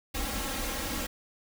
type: noise with comb filter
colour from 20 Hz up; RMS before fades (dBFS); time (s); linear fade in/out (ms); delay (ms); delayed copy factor
pink; -33; 0.14-1.07; 10; 3.7; +0.95
effects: none